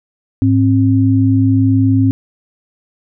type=tone pair together; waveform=sine; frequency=105.8 / 266.6 Hz; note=G#2 / C4; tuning=+33 / +33 cents; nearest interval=octave + major third; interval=1600 cents; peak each=-11 dBFS; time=0.42-2.11 s; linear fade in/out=0 ms; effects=none